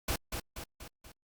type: noise with echo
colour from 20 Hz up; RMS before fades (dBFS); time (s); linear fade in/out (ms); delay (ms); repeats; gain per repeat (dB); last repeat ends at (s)
pink; -32; 0.08-0.16; 5; 240; 4; -5; 1.12
effects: Opus 48 kbps